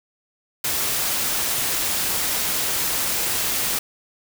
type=noise; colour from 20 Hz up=white; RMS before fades=-23 dBFS; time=0.64-3.79 s; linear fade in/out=5 ms; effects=none